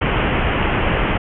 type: low-pass noise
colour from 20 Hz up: pink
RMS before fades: -18 dBFS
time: 0.01-1.18 s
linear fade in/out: 10 ms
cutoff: 3100 Hz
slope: 96 dB/octave
effects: none